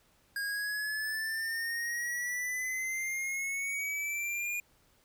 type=exponential sweep; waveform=square; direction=up; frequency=1623 to 2436 Hz; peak=-33 dBFS; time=0.36-4.6 s; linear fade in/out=2 ms; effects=pink hiss -67 dBFS RMS until 5.04 s